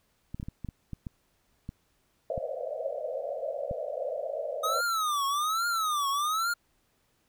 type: clicks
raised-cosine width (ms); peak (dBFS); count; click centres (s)
5; -24; 11; 0.345 / 0.399 / 0.429 / 0.485 / 0.647 / 0.688 / 0.933 / 1.068 / 1.691 / 2.378 / 3.712
type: band-pass noise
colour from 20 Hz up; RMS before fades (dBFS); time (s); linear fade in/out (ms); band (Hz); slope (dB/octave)
pink; -34; 2.3-4.81; 2; 500 to 670; 96
type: tone with vibrato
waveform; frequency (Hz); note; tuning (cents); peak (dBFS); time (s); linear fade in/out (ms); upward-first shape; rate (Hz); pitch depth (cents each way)
square; 1244.5; D#6; 0; -27; 4.63-6.54; 10; triangle; 1.2; 230
effects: pink hiss -71 dBFS RMS until 7.28 s